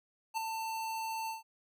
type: tone with ADSR envelope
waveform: square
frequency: 893 Hz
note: A5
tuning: 25 cents sharp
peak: -30 dBFS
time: 0.34-1.43 s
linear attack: 35 ms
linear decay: 4 ms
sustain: -6 dB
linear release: 140 ms
effects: none